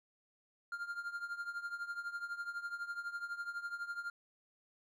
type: tone with tremolo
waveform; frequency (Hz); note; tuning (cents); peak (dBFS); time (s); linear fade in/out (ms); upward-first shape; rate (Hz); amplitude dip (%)
triangle; 1400; F6; +4; -34; 0.72-4.1; 2; triangle; 12; 85
effects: none